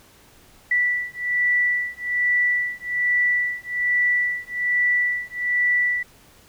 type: beating tone pair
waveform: sine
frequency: 1963 / 1964.2 Hz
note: B6 / B6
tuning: -11 / -10 cents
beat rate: 1.2 Hz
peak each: -22 dBFS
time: 0.71-6.03 s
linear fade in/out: 5 ms
effects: pink hiss -52 dBFS RMS until 6.48 s